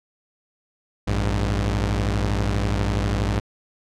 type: tone pair together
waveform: sawtooth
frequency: 56.52 / 100.7 Hz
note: A1 / G2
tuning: +47 / +47 cents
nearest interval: minor seventh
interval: 1000 cents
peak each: -19 dBFS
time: 1.07-3.4 s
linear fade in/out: 10 ms
effects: low-pass 7000 Hz 12 dB/octave